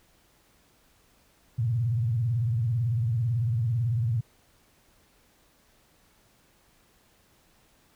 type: tone with vibrato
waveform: sine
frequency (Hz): 116.54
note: A#2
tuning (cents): 0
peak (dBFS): -23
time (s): 1.58-4.21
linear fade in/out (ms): 10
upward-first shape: sine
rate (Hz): 18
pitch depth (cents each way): 170
effects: pink hiss -63 dBFS RMS until 7.95 s